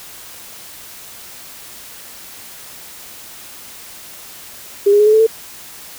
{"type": "tone with pitch steps", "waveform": "sine", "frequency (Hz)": [403.1, 411.6, 420.2, 429, 438.1, 447.3], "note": ["G4", "G#4", "G#4", "A4", "A4", "A4"], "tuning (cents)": [48, -16, 20, -44, -7, 28], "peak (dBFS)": -7, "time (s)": [4.86, 5.268], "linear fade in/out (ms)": 10, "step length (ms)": 68, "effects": ["white hiss -36 dBFS RMS until 5.98 s"]}